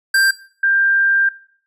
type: tone pair in turn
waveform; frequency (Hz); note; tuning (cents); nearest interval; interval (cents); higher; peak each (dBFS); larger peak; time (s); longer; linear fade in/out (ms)
square / sine; 1581 / 1588.2; G6 / G6; +14 / +22; unison; 8; second; -12; neither; 0.14-0.31 / 0.63-1.29; second; 5
effects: noise-tail reverb RT60 0.5 s tail -17 dB re dry + resampled to 32000 Hz